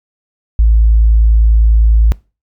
sine tone, 55 Hz, A1, in tune, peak -4 dBFS, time 0.59-2.12 s, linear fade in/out 0 ms, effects noise-tail reverb RT60 0.3 s tail -23 dB re dry + tanh soft clip ceiling 0 dBFS

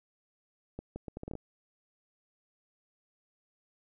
accelerating click train, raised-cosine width 2 ms, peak -26 dBFS, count 9, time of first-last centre 0.79-1.353 s, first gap 170 ms, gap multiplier 0.72, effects none

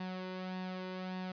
sawtooth tone with flanger, 185 Hz, F#3, in tune, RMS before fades -41 dBFS, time 0-1.32 s, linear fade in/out 5 ms, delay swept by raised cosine 1.1 to 2.05 ms, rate 1.7 Hz, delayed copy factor +0.5, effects resampled to 11025 Hz

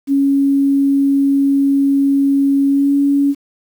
sine tone with pitch glide, 277.2 to 281.4 Hz, C#4 to C#4, 0 to +26 cents, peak -10 dBFS, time 0.07-3.35 s, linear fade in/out 50 ms, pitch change +26 cents, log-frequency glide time 2.68-2.94 s, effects 7-bit

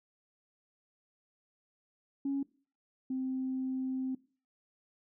sine tone pair in turn, 276.4 / 260.8 Hz, C#4 / C4, -5 / -5 cents, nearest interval minor second, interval 100 cents, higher first, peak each -29 / -31 dBFS, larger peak first, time 2.25-2.43 / 3.1-4.15 s, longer second, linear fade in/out 5 ms, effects noise-tail reverb RT60 0.4 s tail -21 dB re dry + tanh soft clip ceiling -26 dBFS

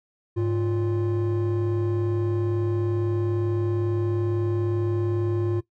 triangle tone pair together, 103.82 / 349.2 Hz, G#2 / F4, 0 / 0 cents, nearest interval octave + major sixth, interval 2100 cents, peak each -21 dBFS, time 0.36-5.61 s, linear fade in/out 20 ms, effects noise-tail reverb RT60 0.1 s tail -17 dB re dry + tanh soft clip ceiling -17 dBFS

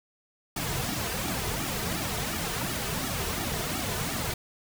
pink noise with flanger, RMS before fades -31 dBFS, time 0.56-4.34 s, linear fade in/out 5 ms, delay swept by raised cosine 1.9 to 3.7 ms, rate 2.8 Hz, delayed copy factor -0.8, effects none

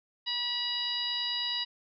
harmonic tone, 969 Hz, B5, 33 cents flat, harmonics 1 / 2 / 3 / 4 / 5, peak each -44 / -41 / -35 / -33 / -35 dBFS, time 0.26-1.65 s, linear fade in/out 20 ms, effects none

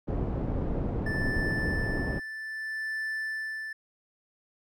pink low-pass noise, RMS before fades -30 dBFS, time 0.07-2.2 s, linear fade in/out 20 ms, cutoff 490 Hz, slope 12 dB/octave
triangle tone with tremolo, 1760 Hz, A6, in tune, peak -28 dBFS, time 1.06-3.73 s, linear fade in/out 5 ms, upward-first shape sine, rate 0.62 Hz, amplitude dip 50%
effects none

